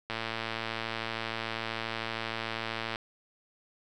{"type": "click train", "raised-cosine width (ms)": 0.3, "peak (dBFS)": -17, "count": 324, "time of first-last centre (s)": [0.1, 2.958], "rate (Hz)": 113, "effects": []}